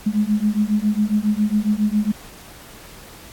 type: beating tone pair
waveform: sine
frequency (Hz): 206.9 / 214.2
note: G#3 / A3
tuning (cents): -6 / -46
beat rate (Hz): 7.3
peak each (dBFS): -19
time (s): 0.06-2.12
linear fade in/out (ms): 10
effects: pink hiss -42 dBFS RMS until 3.32 s + AAC 64 kbps